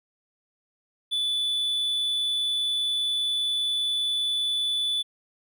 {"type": "tone", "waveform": "triangle", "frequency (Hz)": 3475, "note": "A7", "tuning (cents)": -22, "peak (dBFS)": -22, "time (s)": [1.11, 5.03], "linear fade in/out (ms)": 20, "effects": []}